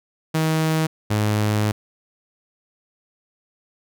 sawtooth tone pair in turn, 158.6 / 105.85 Hz, D#3 / G#2, +33 / +33 cents, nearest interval perfect fifth, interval 700 cents, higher first, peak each -14 dBFS, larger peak neither, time 0.34-0.87 / 1.1-1.72 s, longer second, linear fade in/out 10 ms, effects none

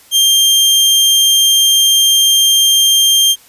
sawtooth tone, 3183 Hz, G7, 26 cents sharp, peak -4 dBFS, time 0.11-3.36 s, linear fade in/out 50 ms, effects white hiss -44 dBFS RMS until 3.48 s + resampled to 32000 Hz

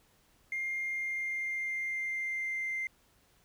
triangle tone with pitch glide, 2115 to 2088 Hz, C7 to C7, +18 to -4 cents, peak -29 dBFS, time 0.52-2.87 s, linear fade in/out 2 ms, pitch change -22 cents, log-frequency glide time 0.83-2.67 s, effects tanh soft clip ceiling -29 dBFS + pink hiss -67 dBFS RMS until 3.44 s

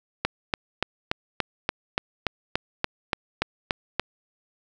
click train, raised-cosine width 0.3 ms, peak -6 dBFS, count 14, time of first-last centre 0.25-3.996 s, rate 3.47 Hz, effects none

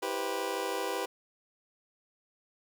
25% pulse chord, C major seventh, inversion first, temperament just, 327 / 392.4 / 490.5 / 523.3 Hz, E4 / G4 / B4 / C5, -14 / +2 / -12 / 0 cents, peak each -37 / -32 / -32 / -36 dBFS, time 0.02-1.06 s, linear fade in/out 10 ms, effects 10-bit

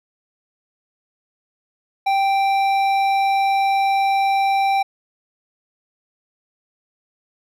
sine tone with hard clipping, 784 Hz, G5, in tune, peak -17 dBFS, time 2.06-4.83 s, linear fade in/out 10 ms, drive 10 dB, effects none

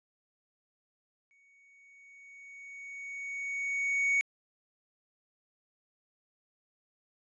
triangle tone with exponential growth, 2232 Hz, C#7, 11 cents sharp, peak -22 dBFS, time 1.31-4.21 s, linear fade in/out 0 ms, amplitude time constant 630 ms, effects resampled to 22050 Hz

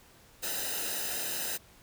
white noise with comb filter, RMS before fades -34 dBFS, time 0.42-1.58 s, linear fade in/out 20 ms, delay 0.89 ms, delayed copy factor -0.75, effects pink hiss -58 dBFS RMS until 1.82 s

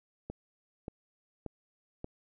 click train, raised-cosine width 2 ms, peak -25 dBFS, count 4, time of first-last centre 0.3-2.044 s, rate 1.72 Hz, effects none

